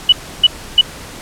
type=tone bursts; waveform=sine; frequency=2960 Hz; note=F#7; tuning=in tune; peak=-3 dBFS; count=3; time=0.09-0.812 s; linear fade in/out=5 ms; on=34 ms; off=310 ms; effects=pink hiss -32 dBFS RMS until 1.21 s + low-pass 11000 Hz 12 dB/octave